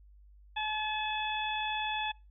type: harmonic tone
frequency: 858 Hz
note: A5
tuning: 44 cents flat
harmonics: 1 / 2 / 3 / 4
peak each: -34 / -39 / -38 / -38 dBFS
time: 0.56-2.12 s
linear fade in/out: 10 ms
effects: noise-tail reverb RT60 0.3 s tail -26 dB re dry + added 50 Hz sine -54 dBFS peak until 2.3 s